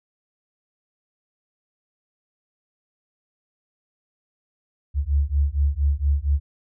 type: beating tone pair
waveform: sine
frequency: 69.3 / 73.6 Hz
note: C#2 / D2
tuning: 0 / +4 cents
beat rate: 4.3 Hz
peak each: -21 dBFS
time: 4.94-6.4 s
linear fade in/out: 50 ms
effects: none